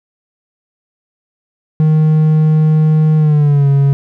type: tone with pitch glide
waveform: triangle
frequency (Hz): 155.56 to 139.39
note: D#3 to C#3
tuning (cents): 0 to +10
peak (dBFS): -5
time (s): 1.8-3.93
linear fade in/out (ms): 0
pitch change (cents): -190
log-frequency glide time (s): 3.17-3.68
effects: none